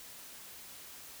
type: silence
effects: white hiss -50 dBFS RMS until 1.2 s